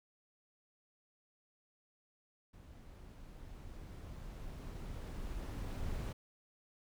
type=noise with level ramp; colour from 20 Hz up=brown; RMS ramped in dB=-55 to -39 dBFS; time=2.53-6.13 s; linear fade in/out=10 ms; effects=none